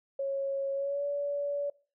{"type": "tone with pitch glide", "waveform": "sine", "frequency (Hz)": [549, 572.3], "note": ["C#5", "D5"], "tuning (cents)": [-17, -45], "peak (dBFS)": -29, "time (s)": [0.19, 1.7], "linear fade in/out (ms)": 5, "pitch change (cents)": 72, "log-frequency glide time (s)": [0.73, 1.05], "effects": ["noise-tail reverb RT60 0.4 s tail -23 dB re dry"]}